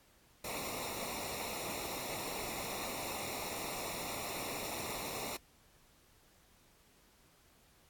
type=noise with comb filter; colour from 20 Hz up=pink; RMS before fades=-41 dBFS; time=0.44-5.37 s; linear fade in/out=5 ms; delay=0.63 ms; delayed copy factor=-0.8; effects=pink hiss -66 dBFS RMS until 7.89 s + AAC 64 kbps